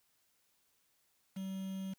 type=tone with quantisation; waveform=triangle; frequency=191.3 Hz; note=G3; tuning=42 cents flat; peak=-36 dBFS; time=1.36-1.94 s; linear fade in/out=10 ms; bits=9; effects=white hiss -75 dBFS RMS until 1.98 s